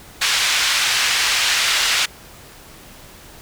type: band-pass noise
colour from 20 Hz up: pink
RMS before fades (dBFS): -18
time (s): 0.21-2.06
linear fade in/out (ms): 10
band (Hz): 1900 to 5800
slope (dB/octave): 12
effects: pink hiss -42 dBFS RMS until 3.41 s